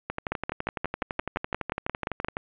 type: two click trains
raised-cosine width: 0.5 ms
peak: -12 / -14 dBFS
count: 12 / 28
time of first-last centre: 0.32-2.246 / 0.1-2.369 s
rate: 5.71 / 11.9 Hz
effects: resampled to 8000 Hz + 7-bit